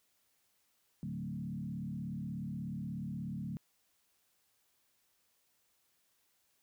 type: tone with frequency modulation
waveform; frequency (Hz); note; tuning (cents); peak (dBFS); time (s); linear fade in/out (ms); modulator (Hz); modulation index
sine; 178.8; F3; +41; -37; 1.03-3.57; 0; 36.6; 1.5
effects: white hiss -75 dBFS RMS until 6.62 s